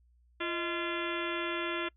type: harmonic tone with a mistuned harmonic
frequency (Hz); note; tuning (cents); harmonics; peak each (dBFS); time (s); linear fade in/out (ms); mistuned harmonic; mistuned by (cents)
343.4; F4; -29; 1 / 2 / 3 / 4 / 5 / 6 / 7 / 8 / 9 / 10; -36 / -42 / -42 / -39 / -41 / -42 / -43 / -42 / -47 / -44; 0.4-1.89; 10; 2; -150
effects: noise-tail reverb RT60 0.1 s tail -26 dB re dry + added 60 Hz sine -62 dBFS peak until 1.96 s